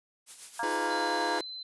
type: noise with tremolo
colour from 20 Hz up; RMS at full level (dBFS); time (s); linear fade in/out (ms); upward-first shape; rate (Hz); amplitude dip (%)
blue; -41; 0.26-0.88; 50; sine; 7; 60
type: harmonic tone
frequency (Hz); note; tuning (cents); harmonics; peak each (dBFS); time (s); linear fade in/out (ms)
233.1; A#3; 0; 3 / 4 / 5 / 6 / 7; -37 / -32 / -42 / -43 / -35; 0.59-1.39; 5
type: chord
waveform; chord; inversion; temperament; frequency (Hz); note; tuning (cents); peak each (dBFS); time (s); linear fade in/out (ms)
sawtooth; F half-diminished seventh; third; just; 314.3 / 349.2 / 419.1 / 502.9; Eb4 / F4 / Ab4 / Cb5; +18 / 0 / +16 / +31; -33; 0.63-1.41; 2
type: tone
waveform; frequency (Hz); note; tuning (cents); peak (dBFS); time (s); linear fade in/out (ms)
sine; 4058; B7; +46; -38; 0.9-1.63; 5
effects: resampled to 24000 Hz